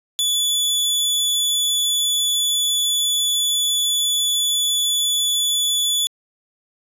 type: tone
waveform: sawtooth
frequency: 3449 Hz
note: A7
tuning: 35 cents flat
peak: -14 dBFS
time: 0.19-6.07 s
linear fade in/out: 0 ms
effects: resampled to 32000 Hz